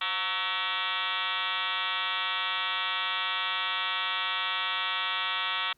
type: tone with frequency modulation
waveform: sine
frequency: 2300 Hz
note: D7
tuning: 37 cents flat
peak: -27 dBFS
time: 0.01-5.73 s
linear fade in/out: 5 ms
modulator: 197 Hz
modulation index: 6.8
effects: pink hiss -70 dBFS RMS until 5.77 s